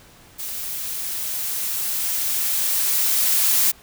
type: noise with level ramp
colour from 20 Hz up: blue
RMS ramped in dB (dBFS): -30 to -17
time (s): 0.38-3.72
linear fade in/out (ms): 20
effects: pink hiss -49 dBFS RMS until 3.82 s

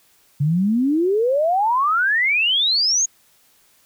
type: exponential sweep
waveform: sine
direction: up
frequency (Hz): 138.59 to 6780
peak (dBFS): -15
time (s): 0.4-3.06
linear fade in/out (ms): 10
effects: white hiss -57 dBFS RMS until 3.85 s

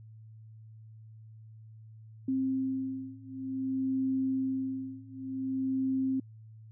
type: beating tone pair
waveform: sine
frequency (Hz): 263.9 / 264.44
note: C4 / C4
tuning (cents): +15 / +19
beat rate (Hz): 0.54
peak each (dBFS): -33 / -32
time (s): 2.28-6.2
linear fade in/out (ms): 5
effects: added 110 Hz sine -48 dBFS peak until 6.71 s

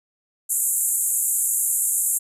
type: band-pass noise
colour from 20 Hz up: pink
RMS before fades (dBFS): -22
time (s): 0.49-2.19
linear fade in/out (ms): 20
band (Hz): 7100 to 13000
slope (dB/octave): 96
effects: none

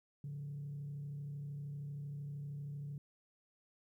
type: tone with frequency modulation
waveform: sine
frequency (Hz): 143.6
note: D3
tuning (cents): -39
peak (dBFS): -40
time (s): 0.24-2.98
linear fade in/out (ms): 2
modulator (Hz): 32.9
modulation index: 0.34
effects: tanh soft clip ceiling -38 dBFS + 13-bit

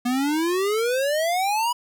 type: exponential sweep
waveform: square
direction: up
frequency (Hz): 240 to 987.8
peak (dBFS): -21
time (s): 0.05-1.73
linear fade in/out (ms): 10
effects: none

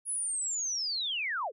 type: linear sweep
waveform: sine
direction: down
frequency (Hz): 10548 to 376.9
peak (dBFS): -30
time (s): 0.05-1.52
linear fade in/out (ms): 50
effects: none

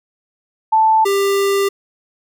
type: tone pair in turn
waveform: sine / square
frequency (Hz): 880 / 396.4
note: A5 / G4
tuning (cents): 0 / +19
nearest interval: octave + major second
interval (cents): 1381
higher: first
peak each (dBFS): -9 / -14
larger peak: first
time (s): 0.72-1.05 / 1.05-1.69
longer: second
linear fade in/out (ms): 10
effects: none

